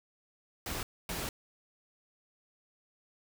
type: noise bursts at uneven times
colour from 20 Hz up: pink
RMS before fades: -37 dBFS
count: 2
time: 0.66-0.83 / 1.09-1.29 s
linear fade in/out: 2 ms
effects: none